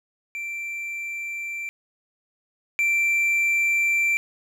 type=tone pair in turn; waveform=triangle; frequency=2349 / 2349 Hz; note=D7 / D7; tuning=0 / 0 cents; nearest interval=unison; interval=0 cents; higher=neither; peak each=-27 / -17 dBFS; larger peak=second; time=0.35-1.69 / 2.79-4.17 s; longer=second; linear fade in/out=0 ms; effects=none